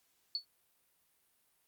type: tone with exponential decay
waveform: sine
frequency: 4435 Hz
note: C#8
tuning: in tune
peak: -29 dBFS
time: 0.35-0.45 s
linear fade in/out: 1 ms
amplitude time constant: 21 ms
effects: white hiss -74 dBFS RMS until 1.67 s + Opus 48 kbps